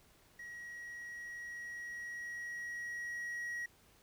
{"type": "tone with level ramp", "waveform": "triangle", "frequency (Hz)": 1905, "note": "A#6", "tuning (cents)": 37, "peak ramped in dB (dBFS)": [-44, -36], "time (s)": [0.39, 3.66], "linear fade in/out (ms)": 5, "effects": ["pink hiss -66 dBFS RMS until 4.02 s"]}